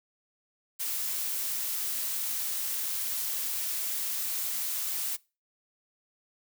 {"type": "noise", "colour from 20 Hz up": "blue", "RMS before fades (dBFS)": -32, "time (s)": [0.79, 5.17], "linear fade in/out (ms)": 20, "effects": ["noise-tail reverb RT60 0.3 s tail -23 dB re dry"]}